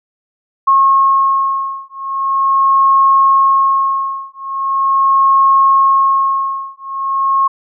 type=beating tone pair; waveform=sine; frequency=1085 / 1085.41 Hz; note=C#6 / C#6; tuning=-37 / -37 cents; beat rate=0.41 Hz; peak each=-12 dBFS; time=0.67-7.48 s; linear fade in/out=10 ms; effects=none